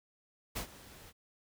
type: noise with ADSR envelope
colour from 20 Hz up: pink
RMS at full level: -36 dBFS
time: 0.55-1.13 s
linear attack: 18 ms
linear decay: 95 ms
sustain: -18 dB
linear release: 41 ms
effects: none